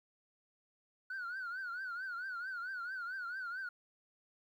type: tone with vibrato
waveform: sine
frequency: 1469 Hz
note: F#6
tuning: 13 cents flat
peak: -37 dBFS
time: 1.1-3.69 s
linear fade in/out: 5 ms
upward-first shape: triangle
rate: 4.5 Hz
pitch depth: 140 cents each way
effects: tanh soft clip ceiling -37 dBFS + 12-bit